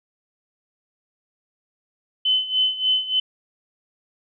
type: tone with tremolo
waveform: sine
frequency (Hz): 3037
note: F#7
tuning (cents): +44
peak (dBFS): -15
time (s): 2.25-3.2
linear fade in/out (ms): 5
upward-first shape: sine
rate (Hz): 3.4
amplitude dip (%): 80
effects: none